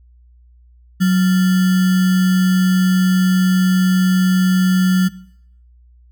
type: tone with sample-and-hold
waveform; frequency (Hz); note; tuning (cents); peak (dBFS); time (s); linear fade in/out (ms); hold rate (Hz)
sine; 185; F#3; 0; -10; 1-5.09; 20; 1575
effects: noise-tail reverb RT60 0.7 s tail -20 dB re dry + added 60 Hz sine -45 dBFS peak until 6.11 s

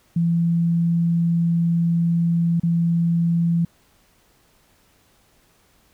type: tone with dropouts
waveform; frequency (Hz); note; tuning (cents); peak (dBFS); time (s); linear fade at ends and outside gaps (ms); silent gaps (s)
sine; 168.8; E3; +41; -16; 0.16-3.65; 5; 2.599-2.633
effects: pink hiss -59 dBFS RMS until 5.93 s

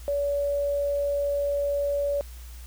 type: tone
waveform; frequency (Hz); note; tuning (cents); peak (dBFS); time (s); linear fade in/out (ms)
sine; 570; C#5; +48; -23; 0.08-2.21; 0
effects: added 60 Hz sine -39 dBFS peak until 2.66 s + white hiss -51 dBFS RMS until 2.66 s

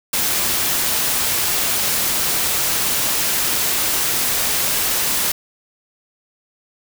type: noise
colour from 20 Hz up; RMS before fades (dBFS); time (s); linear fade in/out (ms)
white; -19; 0.13-5.32; 5
effects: none

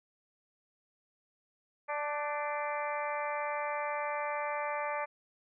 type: harmonic tone with a mistuned harmonic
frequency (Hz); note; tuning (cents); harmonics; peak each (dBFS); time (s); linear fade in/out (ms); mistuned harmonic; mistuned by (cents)
293.7; D4; 0; 2 / 3 / 4 / 5 / 6 / 7 / 8; -37 / -37 / -39 / -47 / -44 / -43 / -44; 1.88-5.06; 20; 5; +45
effects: none

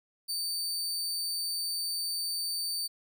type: tone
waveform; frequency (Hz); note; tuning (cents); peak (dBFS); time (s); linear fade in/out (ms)
sawtooth; 4585; D8; -42; -28; 0.28-2.88; 20
effects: none

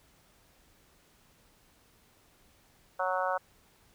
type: harmonic tone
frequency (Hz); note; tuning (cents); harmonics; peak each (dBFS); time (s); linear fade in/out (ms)
185; F#3; 0; 3 / 4 / 5 / 6 / 7 / 8; -33 / -34 / -35 / -36 / -36 / -37; 2.99-3.38; 10
effects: pink hiss -64 dBFS RMS until 3.94 s

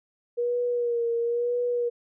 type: tone with vibrato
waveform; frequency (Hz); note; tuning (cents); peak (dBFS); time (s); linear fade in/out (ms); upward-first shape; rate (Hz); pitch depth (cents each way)
sine; 476.5; A#4; +38; -23; 0.37-1.9; 20; sine; 1; 38
effects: none

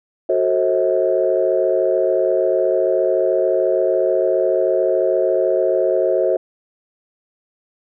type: chord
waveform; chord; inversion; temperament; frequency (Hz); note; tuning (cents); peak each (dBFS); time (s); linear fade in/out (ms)
sine; F# diminished seventh; none; just; 370 / 444 / 532.8 / 639.4; F#4 / A4 / C5 / Eb5; 0 / +16 / +31 / +47; -19 / -22 / -18 / -19; 0.29-6.37; 5
effects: tanh soft clip ceiling -4 dBFS

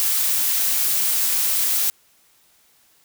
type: noise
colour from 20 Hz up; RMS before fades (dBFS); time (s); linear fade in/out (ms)
blue; -20; 0-1.9; 0
effects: white hiss -58 dBFS RMS until 3.04 s

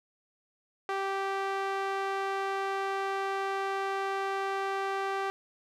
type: tone with band-pass filter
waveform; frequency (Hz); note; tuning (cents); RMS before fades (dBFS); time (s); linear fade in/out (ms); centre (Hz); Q
sawtooth; 390.2; G4; -8; -32; 0.89-5.3; 0; 1100; 0.89
effects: none

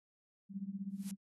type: tone with tremolo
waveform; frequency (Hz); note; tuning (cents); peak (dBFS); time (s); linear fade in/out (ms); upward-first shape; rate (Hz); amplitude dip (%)
sine; 196; G3; 0; -35; 0.49-1.17; 50; triangle; 16; 95
type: noise with exponential growth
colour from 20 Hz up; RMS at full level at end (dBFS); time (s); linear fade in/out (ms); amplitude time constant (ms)
blue; -43; 0.9-1.11; 0; 44
effects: AAC 32 kbps

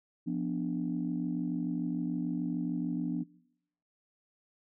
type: chord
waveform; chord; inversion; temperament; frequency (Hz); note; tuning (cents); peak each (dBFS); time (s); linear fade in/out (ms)
sine; B diminished; second; equal; 174.61 / 246.9 / 293.7; F3 / B3 / D4; 0 / 0 / 0; -34; 0.26-3.24; 20
effects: noise-tail reverb RT60 0.8 s tail -23 dB re dry + tanh soft clip ceiling -22 dBFS

